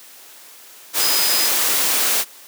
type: tone in noise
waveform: sine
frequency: 5010 Hz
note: D#8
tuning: 11 cents sharp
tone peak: -21 dBFS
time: 0.98-1.5 s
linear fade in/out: 50 ms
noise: white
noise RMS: -18 dBFS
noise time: 0.93-2.25 s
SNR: -6 dB
effects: white hiss -43 dBFS RMS until 2.47 s + high-pass 300 Hz 12 dB/octave